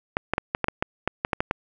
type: clicks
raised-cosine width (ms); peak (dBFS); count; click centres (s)
0.5; -7; 12; 0.169 / 0.336 / 0.381 / 0.549 / 0.643 / 0.684 / 0.825 / 1.076 / 1.249 / 1.332 / 1.405 / 1.511
effects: none